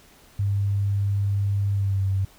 sine tone with pitch glide, 100 to 96.59 Hz, G2 to G2, +35 to -25 cents, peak -20 dBFS, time 0.39-2.25 s, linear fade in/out 5 ms, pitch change -60 cents, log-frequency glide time 1.73-2.04 s, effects pink hiss -53 dBFS RMS until 2.38 s

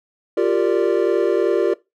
triangle chord, G minor seventh, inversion third, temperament equal with one note detuned, 349.2 / 392 / 461.9 / 587.3 Hz, F4 / G4 / Bb4 / D5, 0 / 0 / -16 / 0 cents, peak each -18 / -18 / -18 / -21 dBFS, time 0.37-1.74 s, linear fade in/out 5 ms, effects noise-tail reverb RT60 0.2 s tail -19 dB re dry

